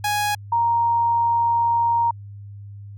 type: tone pair in turn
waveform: sawtooth / sine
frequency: 830.6 / 933.9 Hz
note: G#5 / A#5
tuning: 0 / +3 cents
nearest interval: major second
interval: 203 cents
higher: second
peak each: -16 dBFS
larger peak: neither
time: 0.04-0.35 / 0.52-2.11 s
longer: second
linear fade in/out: 5 ms
effects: added 101 Hz sine -35 dBFS peak until 2.97 s